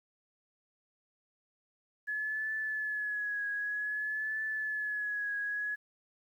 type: tone with vibrato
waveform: sine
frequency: 1702 Hz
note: G#6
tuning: 42 cents sharp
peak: -32 dBFS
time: 2.07-5.76 s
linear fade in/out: 20 ms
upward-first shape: triangle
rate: 0.53 Hz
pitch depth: 49 cents each way
effects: 11-bit